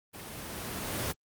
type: noise with level ramp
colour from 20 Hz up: pink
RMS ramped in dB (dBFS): -44 to -31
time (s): 0.13-1.13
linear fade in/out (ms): 20
effects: high-pass 60 Hz 12 dB/octave + Opus 24 kbps